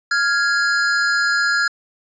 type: tone pair together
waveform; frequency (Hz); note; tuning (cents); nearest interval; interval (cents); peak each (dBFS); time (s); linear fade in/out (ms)
square; 1396.9 / 1661.2; F6 / G#6; 0 / 0; minor third; 300; -19; 0.11-1.68; 5
effects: resampled to 16000 Hz + 8-bit